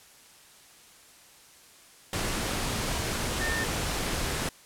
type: tone in noise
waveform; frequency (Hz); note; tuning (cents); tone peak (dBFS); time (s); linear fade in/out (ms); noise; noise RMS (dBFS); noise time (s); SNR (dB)
sine; 1800; A6; +39; -30; 3.41-3.64; 2; pink; -30; 2.13-4.49; -3
effects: white hiss -54 dBFS RMS until 4.65 s + low-pass 11000 Hz 12 dB/octave